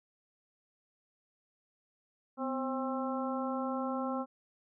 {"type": "harmonic tone with a mistuned harmonic", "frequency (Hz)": 266.3, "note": "C4", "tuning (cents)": 31, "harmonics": [1, 2, 3, 4, 5], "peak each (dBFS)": [-35, -38, -40, -41, -42], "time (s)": [2.37, 4.26], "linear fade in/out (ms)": 50, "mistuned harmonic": 1, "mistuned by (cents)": -74, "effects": []}